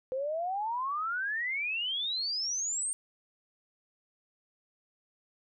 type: exponential sweep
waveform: sine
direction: up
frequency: 507 to 8870 Hz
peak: -30 dBFS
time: 0.12-2.93 s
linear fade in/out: 0 ms
effects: none